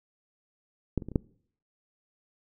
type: clicks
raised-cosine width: 3 ms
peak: -13 / -26 / -25 / -28 / -10 dBFS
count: 5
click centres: 0.977 / 1.022 / 1.086 / 1.117 / 1.158 s
effects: noise-tail reverb RT60 0.6 s tail -25 dB re dry